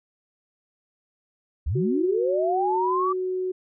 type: linear sweep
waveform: sine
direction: up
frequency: 56.5 to 1174.7 Hz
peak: -22 dBFS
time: 1.66-3.13 s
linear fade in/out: 10 ms
type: tone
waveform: sine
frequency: 370 Hz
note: F#4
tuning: in tune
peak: -24 dBFS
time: 1.75-3.52 s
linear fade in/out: 10 ms
effects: none